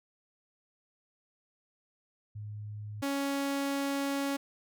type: tone pair in turn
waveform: sine / sawtooth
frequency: 105.1 / 278.3 Hz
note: G#2 / C#4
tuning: +21 / +7 cents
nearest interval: octave + perfect fourth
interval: 1686 cents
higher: second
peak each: -38 / -26 dBFS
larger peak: second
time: 2.35-3.02 / 3.02-4.37 s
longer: second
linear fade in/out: 10 ms
effects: none